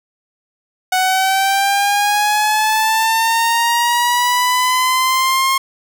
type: linear sweep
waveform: sawtooth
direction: up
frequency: 740 to 1073 Hz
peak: -9 dBFS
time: 0.92-5.58 s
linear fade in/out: 5 ms
effects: none